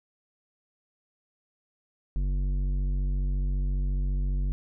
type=tone with tanh clipping; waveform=sine; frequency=47.29 Hz; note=F#1; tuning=39 cents sharp; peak=-26 dBFS; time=2.16-4.52 s; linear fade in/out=0 ms; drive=11 dB; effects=none